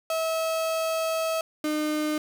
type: tone pair in turn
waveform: 35% pulse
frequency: 647 / 304.3 Hz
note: E5 / D#4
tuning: -32 / -38 cents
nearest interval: octave + minor second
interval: 1306 cents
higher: first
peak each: -23 dBFS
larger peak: neither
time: 0.1-1.41 / 1.64-2.18 s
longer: first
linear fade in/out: 2 ms
effects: none